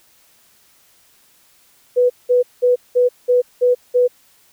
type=tone bursts; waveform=sine; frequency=493.9 Hz; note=B4; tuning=in tune; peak=-10 dBFS; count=7; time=1.96-4.08 s; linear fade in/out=20 ms; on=140 ms; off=190 ms; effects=white hiss -54 dBFS RMS until 4.52 s